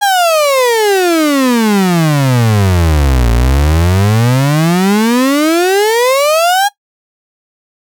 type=exponential two-way sweep; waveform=35% pulse; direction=down then up; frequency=830.6 to 56.6 to 830.6 Hz; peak=-6 dBFS; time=0.01-6.69 s; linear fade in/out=20 ms; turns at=3.31 s; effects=noise-tail reverb RT60 0.1 s tail -18 dB re dry